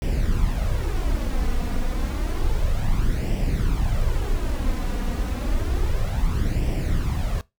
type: noise with flanger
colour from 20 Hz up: brown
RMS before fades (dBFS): -22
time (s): 0.02-7.41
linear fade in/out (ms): 0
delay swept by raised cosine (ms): 0.37 to 4.17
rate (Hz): 0.3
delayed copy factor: +0.6
effects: noise-tail reverb RT60 0.2 s tail -20 dB re dry